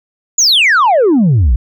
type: exponential sweep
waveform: sine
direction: down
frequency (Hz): 7090 to 50.4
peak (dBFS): -4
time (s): 0.38-1.56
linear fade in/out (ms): 5
effects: tanh soft clip ceiling -5 dBFS